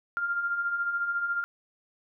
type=beating tone pair; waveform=sine; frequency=1385 / 1399 Hz; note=F6 / F6; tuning=-15 / +3 cents; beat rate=14 Hz; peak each=-36 / -27 dBFS; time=0.17-1.44 s; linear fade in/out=0 ms; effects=none